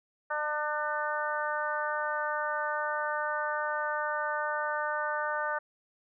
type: harmonic tone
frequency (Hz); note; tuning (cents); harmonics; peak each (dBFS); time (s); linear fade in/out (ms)
300.2; D4; +38; 2 / 3 / 4 / 5 / 6; -35 / -35 / -35 / -34 / -40; 0.3-5.59; 10
effects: none